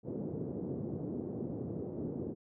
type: band-pass noise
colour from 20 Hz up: white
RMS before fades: -39 dBFS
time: 0.03-2.35 s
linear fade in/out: 50 ms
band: 100 to 400 Hz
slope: 24 dB/octave
effects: none